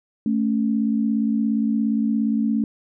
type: tone pair together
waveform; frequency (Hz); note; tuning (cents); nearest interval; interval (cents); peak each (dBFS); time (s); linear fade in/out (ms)
sine; 220 / 277.2; A3 / C#4; 0 / 0; major third; 400; -19 / -24; 0.26-2.64; 2
effects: none